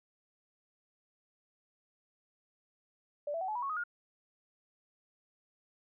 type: tone with pitch steps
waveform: sine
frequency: 585 / 664.3 / 754.3 / 856.5 / 972.5 / 1104.3 / 1254 / 1423.9 Hz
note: D5 / E5 / F#5 / A5 / B5 / C#6 / D#6 / F6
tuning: -7 / +13 / +33 / -47 / -27 / -7 / +13 / +33 cents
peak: -33 dBFS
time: 3.27-3.838 s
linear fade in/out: 5 ms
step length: 71 ms
effects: none